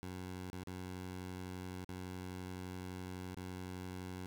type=tone with dropouts; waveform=15% pulse; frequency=91.8 Hz; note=F#2; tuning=13 cents flat; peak=-37 dBFS; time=0.03-4.26 s; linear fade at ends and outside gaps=0 ms; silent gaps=0.501-0.531 / 0.636-0.673 / 1.845-1.891 / 3.346-3.368 s; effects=none